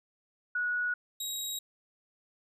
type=tone pair in turn; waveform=sine / 20% pulse; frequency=1462 / 3816 Hz; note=F#6 / A#7; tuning=-21 / +40 cents; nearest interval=octave + perfect fourth; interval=1661 cents; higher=second; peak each=-28 dBFS; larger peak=neither; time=0.55-0.94 / 1.2-1.59 s; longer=neither; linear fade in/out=5 ms; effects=none